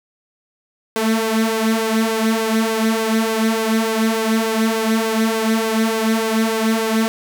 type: tone with flanger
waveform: sawtooth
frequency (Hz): 222.5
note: A3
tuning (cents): +20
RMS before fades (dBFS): -18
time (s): 0.96-7.08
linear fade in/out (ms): 0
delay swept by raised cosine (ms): 1.9 to 4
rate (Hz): 3.4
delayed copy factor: +0.65
effects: none